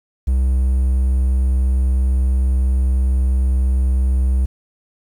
triangle tone, 64.5 Hz, C2, 24 cents flat, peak -11 dBFS, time 0.27-4.46 s, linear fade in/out 10 ms, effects 8-bit

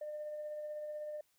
sine tone with tremolo, 602 Hz, D5, 43 cents sharp, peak -37 dBFS, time 0.01-1.21 s, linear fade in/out 5 ms, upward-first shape triangle, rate 16 Hz, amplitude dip 35%, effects tanh soft clip ceiling -36 dBFS + white hiss -75 dBFS RMS until 1.38 s

